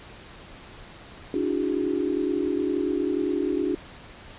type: tone cluster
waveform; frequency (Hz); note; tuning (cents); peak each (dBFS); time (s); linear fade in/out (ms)
sine; 287.8 / 317.8 / 359.9 / 406.9; D4 / D#4 / F#4 / G#4; -35 / +37 / -48 / -35; -27 / -30 / -27 / -30; 1.34-3.75; 2
effects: pink hiss -45 dBFS RMS until 4.38 s + resampled to 8000 Hz

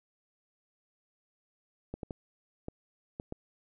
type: clicks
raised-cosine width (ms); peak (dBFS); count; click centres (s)
2; -24; 6; 1.94 / 2.032 / 2.108 / 2.684 / 3.199 / 3.324
effects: none

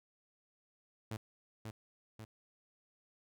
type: tone with echo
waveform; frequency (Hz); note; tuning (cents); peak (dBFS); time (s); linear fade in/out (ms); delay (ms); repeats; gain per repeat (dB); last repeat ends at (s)
sawtooth; 110; A2; 0; -35; 1.11-1.17; 5; 540; 2; -4; 2.25
effects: none

